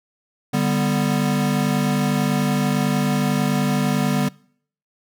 square chord, G major, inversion second, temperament equal, 146.83 / 196 / 246.9 Hz, D3 / G3 / B3, 0 / 0 / 0 cents, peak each -23 dBFS, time 0.53-4.29 s, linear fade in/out 10 ms, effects noise-tail reverb RT60 0.6 s tail -24 dB re dry

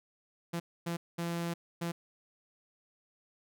sawtooth tone bursts at uneven times, 170 Hz, F3, 46 cents flat, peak -29 dBFS, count 4, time 0.53-0.6 / 0.86-0.97 / 1.18-1.54 / 1.81-1.92 s, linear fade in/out 10 ms, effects none

